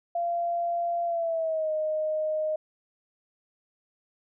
sine tone with pitch glide, 688 to 620.1 Hz, F5 to D#5, -26 to -6 cents, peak -25 dBFS, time 0.15-2.56 s, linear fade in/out 5 ms, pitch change -180 cents, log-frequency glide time 1.05-1.72 s, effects none

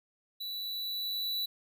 square tone with level ramp, 3951 Hz, B7, in tune, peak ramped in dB -37 to -31 dBFS, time 0.4-1.46 s, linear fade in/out 10 ms, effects none

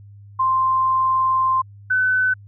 sine tone pair in turn, 1046.5 / 1509.8 Hz, C6 / F#6, 0 / +35 cents, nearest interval tritone, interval 635 cents, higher second, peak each -15 dBFS, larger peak neither, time 0.39-1.62 / 1.9-2.34 s, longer first, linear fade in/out 10 ms, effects added 101 Hz sine -40 dBFS peak until 2.47 s

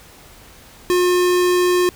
square tone, 358.6 Hz, F4, 46 cents sharp, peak -14 dBFS, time 0.9-1.89 s, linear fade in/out 0 ms, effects pink hiss -44 dBFS RMS until 1.95 s

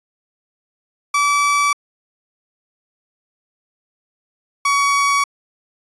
30% pulse tone pair in turn, 1152 / 1127.6 Hz, D6 / C#6, -34 / +29 cents, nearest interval unison, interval 37 cents, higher first, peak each -11 dBFS, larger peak neither, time 1.14-1.73 / 4.65-5.24 s, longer neither, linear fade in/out 5 ms, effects resampled to 22050 Hz

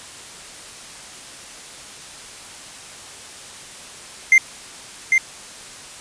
triangle tone with echo, 2093 Hz, C7, in tune, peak -6 dBFS, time 4.32-4.38 s, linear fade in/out 2 ms, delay 800 ms, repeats 1, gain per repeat -4 dB, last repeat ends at 5.18 s, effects white hiss -38 dBFS RMS until 6 s + resampled to 22050 Hz

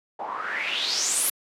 white noise with low-pass filter sweep, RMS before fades -27 dBFS, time 0.19-1.3 s, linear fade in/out 5 ms, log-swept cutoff 760 to 12000 Hz, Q 5.6, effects high-pass 300 Hz 12 dB/octave

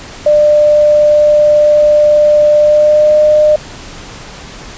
sine tone with pitch glide, 597 to 605.3 Hz, D5 to D#5, +28 to -48 cents, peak -4 dBFS, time 0.26-3.56 s, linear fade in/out 5 ms, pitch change +24 cents, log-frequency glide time 2.57-3.11 s, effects pink hiss -30 dBFS RMS until 4.77 s + resampled to 16000 Hz

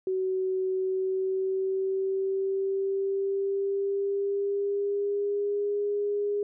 sine tone with pitch glide, 375.8 to 409.8 Hz, F#4 to G#4, +27 to -23 cents, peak -25 dBFS, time 0.07-6.43 s, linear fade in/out 2 ms, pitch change +150 cents, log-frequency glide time 0.71-5.8 s, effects none

